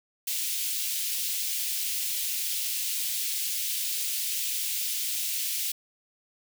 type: high-pass noise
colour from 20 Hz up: white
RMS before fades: -30 dBFS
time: 0.27-5.72 s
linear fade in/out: 5 ms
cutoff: 2500 Hz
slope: 24 dB/octave
effects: none